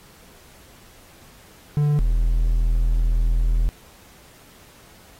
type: tone pair in turn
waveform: triangle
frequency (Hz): 147.3 / 40.95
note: D3 / E1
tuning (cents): +6 / -11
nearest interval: octave + minor seventh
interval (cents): 2217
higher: first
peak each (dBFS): -14 / -14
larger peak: neither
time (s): 1.77-1.99 / 1.99-3.69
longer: second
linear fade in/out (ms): 0
effects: pink hiss -50 dBFS RMS until 5.19 s + AAC 48 kbps